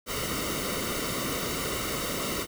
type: noise with comb filter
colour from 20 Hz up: pink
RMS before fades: -31 dBFS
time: 0.06-2.47 s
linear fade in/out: 50 ms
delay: 1.2 ms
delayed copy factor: -0.7
effects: none